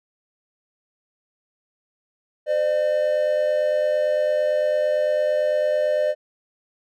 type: tone pair together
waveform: triangle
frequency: 514 / 602.9 Hz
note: C5 / D5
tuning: -31 / +45 cents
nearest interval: minor third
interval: 276 cents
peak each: -23 / -17 dBFS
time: 2.46-6.15 s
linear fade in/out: 50 ms
effects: none